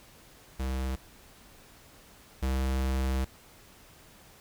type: tone pair in turn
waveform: square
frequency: 65.41 / 65.7 Hz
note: C2 / C2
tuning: 0 / +8 cents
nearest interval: unison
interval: 8 cents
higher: second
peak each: -30 / -27 dBFS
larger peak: second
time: 0.59-0.96 / 2.42-3.25 s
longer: second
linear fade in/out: 10 ms
effects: pink hiss -55 dBFS RMS until 4.4 s